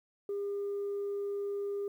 sine tone, 403.1 Hz, G4, 48 cents sharp, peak -31 dBFS, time 0.29-1.88 s, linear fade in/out 2 ms, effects tanh soft clip ceiling -30 dBFS + 11-bit

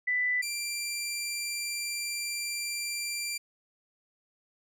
sine / 15% pulse tone pair in turn, 1989 / 2365 Hz, B6 / D7, +12 / +12 cents, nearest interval minor third, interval 300 cents, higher second, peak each -25 dBFS, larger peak neither, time 0.07-0.42 / 0.42-3.38 s, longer second, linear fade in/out 10 ms, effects none

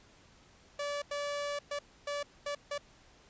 sawtooth tone bursts at uneven times, 577 Hz, D5, 31 cents flat, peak -30 dBFS, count 6, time 0.79-1.02 / 1.11-1.59 / 1.71-1.79 / 2.07-2.23 / 2.46-2.55 / 2.71-2.78 s, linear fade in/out 5 ms, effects pink hiss -61 dBFS RMS until 3.29 s + resampled to 16000 Hz

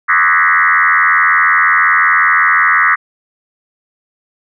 sine tone with frequency modulation, 1574 Hz, G6, 7 cents sharp, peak -7 dBFS, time 0.08-2.96 s, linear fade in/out 20 ms, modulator 85.5 Hz, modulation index 5.1, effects none

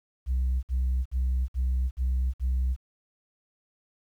sine tone bursts, 63.7 Hz, C2, 46 cents flat, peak -21 dBFS, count 6, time 0.26-2.765 s, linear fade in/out 50 ms, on 370 ms, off 57 ms, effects tanh soft clip ceiling -21 dBFS + 10-bit

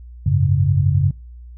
sine chord, F# suspended second, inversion none, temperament equal, 92.5 / 103.83 / 138.59 Hz, F#2 / G#2 / C#3, 0 / 0 / 0 cents, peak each -17 / -20 / -16 dBFS, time 0.26-1.11 s, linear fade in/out 5 ms, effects noise-tail reverb RT60 0.3 s tail -25 dB re dry + added 60 Hz sine -35 dBFS peak until 1.57 s

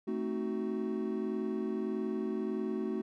triangle chord, A diminished seventh, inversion none, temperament equal with one note detuned, 220 / 261.6 / 311.1 / 372.8 Hz, A3 / C4 / Eb4 / Gb4, 0 / 0 / 0 / +13 cents, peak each -34 / -38 / -38 / -34 dBFS, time 0.07-3.02 s, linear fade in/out 10 ms, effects none

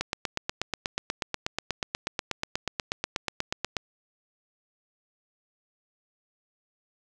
click train, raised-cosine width 0.2 ms, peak -10 dBFS, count 32, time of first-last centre 0.01-3.768 s, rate 8.25 Hz, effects none

